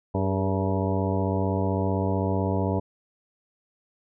harmonic tone with a mistuned harmonic, 95.7 Hz, G2, 41 cents flat, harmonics 1 / 2 / 3 / 4 / 5 / 6 / 7 / 9 / 10, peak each -26 / -29 / -31 / -32 / -33 / -34 / -34 / -36 / -36 dBFS, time 0.14-2.8 s, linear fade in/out 10 ms, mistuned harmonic 4, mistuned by +60 cents, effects none

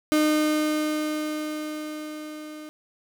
35% pulse tone with level ramp, 305.5 Hz, D#4, 32 cents flat, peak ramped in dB -16 to -36 dBFS, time 0.12-2.69 s, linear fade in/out 0 ms, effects none

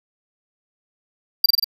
square tone with echo, 4729 Hz, D8, 11 cents sharp, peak -9 dBFS, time 1.44-1.46 s, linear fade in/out 5 ms, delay 46 ms, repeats 4, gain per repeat -2 dB, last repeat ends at 1.644 s, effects none

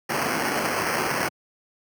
white noise with sample-and-hold, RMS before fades -25 dBFS, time 0.09-1.29 s, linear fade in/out 10 ms, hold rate 3675 Hz, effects high-pass 150 Hz 12 dB/octave

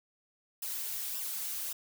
blue noise with flanger, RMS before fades -37 dBFS, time 0.62-1.73 s, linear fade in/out 5 ms, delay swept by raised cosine 0.46 to 3.86 ms, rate 1.8 Hz, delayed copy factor -0.6, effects none

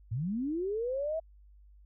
sine linear sweep, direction up, 100.1 to 659.3 Hz, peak -30 dBFS, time 0.11-1.2 s, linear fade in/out 10 ms, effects added 50 Hz sine -54 dBFS peak until 1.85 s

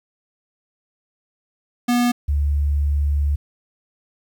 square / sine tone pair in turn, 242.7 / 72.16 Hz, B3 / D2, -30 / -30 cents, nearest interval octave + major sixth, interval 2100 cents, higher first, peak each -16 dBFS, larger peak neither, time 1.88-2.12 / 2.28-3.36 s, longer second, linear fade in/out 10 ms, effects 9-bit

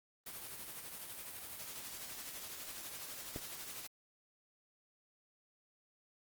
white noise with tremolo, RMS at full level -45 dBFS, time 0.26-3.87 s, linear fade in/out 5 ms, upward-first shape triangle, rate 12 Hz, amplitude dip 45%
click, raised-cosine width 2 ms, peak -28 dBFS, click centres 3.361 s
effects Opus 32 kbps

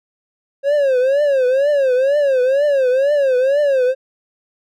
triangle tone with vibrato, 543 Hz, C#5, 36 cents flat, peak -10 dBFS, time 0.63-3.95 s, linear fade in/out 50 ms, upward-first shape triangle, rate 2.1 Hz, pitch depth 170 cents each way, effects none

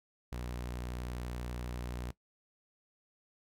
sawtooth tone with vibrato, 60.8 Hz, B1, 26 cents flat, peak -34 dBFS, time 0.32-2.11 s, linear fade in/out 5 ms, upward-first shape square, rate 12 Hz, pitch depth 15 cents each way, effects noise-tail reverb RT60 0.1 s tail -19 dB re dry

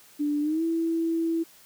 sine tone with pitch glide, 293.7 to 329.7 Hz, D4 to E4, 0 to 0 cents, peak -23 dBFS, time 0.19-1.44 s, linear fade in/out 20 ms, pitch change +200 cents, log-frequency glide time 0.41-0.63 s, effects white hiss -54 dBFS RMS until 1.65 s + high-pass 60 Hz 12 dB/octave

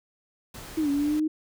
pink noise, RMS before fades -42 dBFS, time 0.54-1.2 s, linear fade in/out 5 ms
sine linear two-way sweep, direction down then up, 327.4 to 279.9 to 314.4 Hz, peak -22 dBFS, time 0.77-1.28 s, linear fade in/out 10 ms, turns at 0.9 s
effects none

